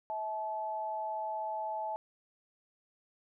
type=tone pair together; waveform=sine; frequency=647.3 / 864 Hz; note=E5 / A5; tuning=-32 / -32 cents; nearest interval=perfect fourth; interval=500 cents; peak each=-39 / -35 dBFS; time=0.1-1.96 s; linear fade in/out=0 ms; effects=none